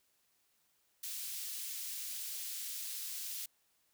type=high-pass noise; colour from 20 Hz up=white; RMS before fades=-42 dBFS; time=1.03-3.46 s; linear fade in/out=5 ms; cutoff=3200 Hz; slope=12 dB/octave; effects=white hiss -75 dBFS RMS until 3.93 s